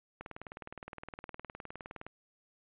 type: click train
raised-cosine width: 0.5 ms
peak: -28 dBFS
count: 37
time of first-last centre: 0.21-2.066 s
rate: 19.4 Hz
effects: resampled to 8000 Hz